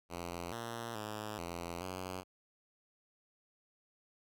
5% pulse tone with pitch steps, 86.6 / 116.5 / 106.6 / 85.9 / 92.4 Hz, F2 / A#2 / G#2 / F2 / F#2, -14 / -1 / +46 / -28 / -2 cents, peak -29 dBFS, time 0.09-2.24 s, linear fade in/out 50 ms, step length 430 ms, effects none

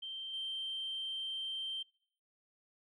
sine tone with level steps, 3136 Hz, G7, in tune, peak -40 / -36 dBFS, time 0.02-1.83 s, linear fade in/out 10 ms, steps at 0.33 s, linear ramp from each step 10 ms, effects noise-tail reverb RT60 0.7 s tail -26 dB re dry + tanh soft clip ceiling -33 dBFS

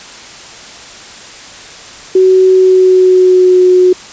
sine tone with pitch glide, 374.6 to 365.4 Hz, F#4 to F#4, +21 to -22 cents, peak -3 dBFS, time 2.15-3.93 s, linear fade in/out 5 ms, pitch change -43 cents, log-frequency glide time 2.52-3.62 s, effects white hiss -31 dBFS RMS until 4.12 s + resampled to 16000 Hz

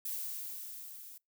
violet noise with level ramp, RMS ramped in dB -37 to -51 dBFS, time 0.05-1.18 s, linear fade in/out 5 ms, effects noise-tail reverb RT60 0.2 s tail -26 dB re dry

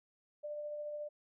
sine tone with tremolo, 594 Hz, D5, 20 cents sharp, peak -38 dBFS, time 0.43-1.09 s, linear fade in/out 20 ms, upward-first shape sine, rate 14 Hz, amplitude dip 25%, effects none

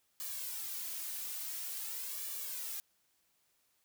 blue noise with flanger, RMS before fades -41 dBFS, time 0.2-2.8 s, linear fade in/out 0 ms, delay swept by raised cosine 1.7 to 3.4 ms, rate 0.48 Hz, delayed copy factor +0.9, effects white hiss -75 dBFS RMS until 3.84 s

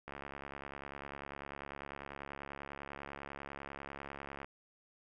click train, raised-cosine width 0.5 ms, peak -29 dBFS, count 307, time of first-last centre 0.08-4.445 s, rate 70.1 Hz, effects none

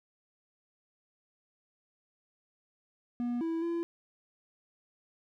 triangle tone with pitch steps, 241.4 / 328.6 / 338.3 Hz, B3 / E4 / E4, -39 / -5 / +45 cents, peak -28 dBFS, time 3.2-3.83 s, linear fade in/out 0 ms, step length 210 ms, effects none

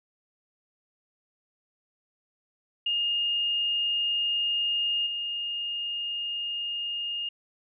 sine tone with level steps, 2836 Hz, F7, 26 cents sharp, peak -24 / -29 dBFS, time 2.86-7.29 s, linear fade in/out 5 ms, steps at 5.06 s, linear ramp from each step 10 ms, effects none

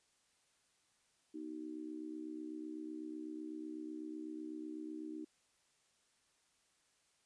sine tone with amplitude modulation, 311.1 Hz, D#4, in tune, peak -39 dBFS, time 1.34-5.25 s, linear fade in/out 10 ms, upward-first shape sine, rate 68 Hz, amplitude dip 85%, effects white hiss -75 dBFS RMS until 7.25 s + resampled to 22050 Hz

